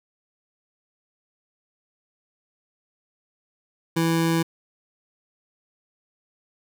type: tone pair together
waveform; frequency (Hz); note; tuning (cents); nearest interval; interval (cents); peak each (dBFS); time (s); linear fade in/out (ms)
square; 165 / 330; E3 / E4; +2 / +2; octave; 1200; -23; 3.96-4.43; 10
effects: none